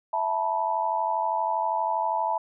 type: chord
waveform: sine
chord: E suspended fourth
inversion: none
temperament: equal with one note detuned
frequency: 659.3 / 880 / 972.5 Hz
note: E5 / A5 / B5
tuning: 0 / 0 / -27 cents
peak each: -30 / -26 / -28 dBFS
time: 0.13-2.38 s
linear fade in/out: 5 ms
effects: none